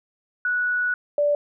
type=tone pair in turn; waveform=sine; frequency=1471 / 583.8 Hz; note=F#6 / D5; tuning=-11 / -10 cents; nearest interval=octave + major third; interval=1599 cents; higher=first; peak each=-20 / -17 dBFS; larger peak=second; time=0.45-0.94 / 1.18-1.35 s; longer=first; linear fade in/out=2 ms; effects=none